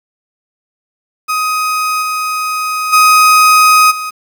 35% pulse tone with level steps, 1255 Hz, D#6, 15 cents sharp, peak -11 / -13 / -3 / -17 dBFS, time 1.28-4.11 s, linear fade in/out 20 ms, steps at 2.01 / 2.92 / 3.9 s, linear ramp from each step 20 ms, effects 7-bit

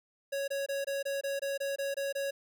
square tone bursts, 554.4 Hz, C#5, in tune, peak -32 dBFS, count 11, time 0.32-2.31 s, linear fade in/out 10 ms, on 160 ms, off 23 ms, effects none

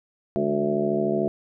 harmonic tone with a mistuned harmonic, 73.42 Hz, D2, in tune, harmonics 2 / 3 / 4 / 5 / 6 / 7 / 8 / 9, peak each -34 / -27 / -32 / -25 / -31 / -37 / -35 / -27 dBFS, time 0.36-1.28 s, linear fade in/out 0 ms, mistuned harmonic 3, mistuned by -75 cents, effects none

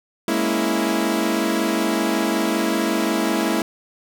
sawtooth chord, A# half-diminished seventh, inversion third, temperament equal, 207.7 / 233.1 / 277.2 / 329.6 Hz, G#3 / A#3 / C#4 / E4, 0 / 0 / 0 / 0 cents, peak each -21 / -21 / -23 / -18 dBFS, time 0.28-3.62 s, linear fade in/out 2 ms, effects none

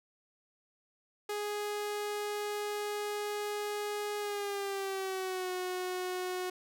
sawtooth tone with pitch glide, 415.3 to 365.7 Hz, G#4 to F#4, 0 to -20 cents, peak -30 dBFS, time 1.29-6.5 s, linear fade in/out 5 ms, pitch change -220 cents, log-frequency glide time 4.19-5.51 s, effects none

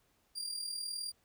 30% pulse tone with amplitude modulation, 4772 Hz, D8, 27 cents sharp, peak -32 dBFS, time 0.35-1.12 s, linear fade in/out 20 ms, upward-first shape sine, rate 39.6 Hz, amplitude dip 60%, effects pink hiss -73 dBFS RMS until 1.24 s

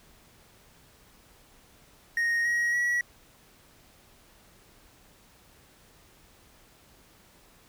triangle tone with pitch steps, 1864.7 / 1896.2 / 1928.2 Hz, A#6 / A#6 / B6, 0 / +29 / -42 cents, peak -22 dBFS, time 2.17-3.01 s, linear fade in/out 2 ms, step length 280 ms, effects pink hiss -58 dBFS RMS until 7.68 s

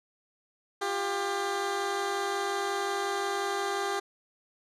15% pulse tone pair together, 353 / 398.6 Hz, F4 / G4, +19 / +29 cents, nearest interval major second, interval 210 cents, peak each -30 / -23 dBFS, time 0.81-4 s, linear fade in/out 10 ms, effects low-pass 9000 Hz 12 dB/octave

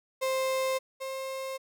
35% pulse tone pair in turn, 525 / 531.1 Hz, C5 / C5, +6 / +26 cents, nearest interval unison, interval 20 cents, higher second, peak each -25 / -32 dBFS, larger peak first, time 0.21-0.79 / 1-1.58 s, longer neither, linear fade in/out 20 ms, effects none

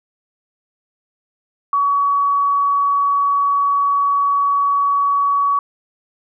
sine tone, 1130 Hz, C#6, 33 cents sharp, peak -13 dBFS, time 1.73-5.59 s, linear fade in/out 2 ms, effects none

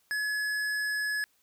triangle tone with hard clipping, 1698 Hz, G#6, 38 cents sharp, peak -30 dBFS, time 0.11-1.24 s, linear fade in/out 0 ms, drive 16 dB, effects white hiss -69 dBFS RMS until 1.42 s

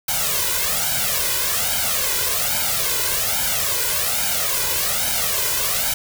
white noise with flanger, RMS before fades -21 dBFS, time 0.08-5.94 s, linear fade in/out 5 ms, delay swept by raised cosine 1.3 to 2.03 ms, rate 1.2 Hz, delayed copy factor +0.95, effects none

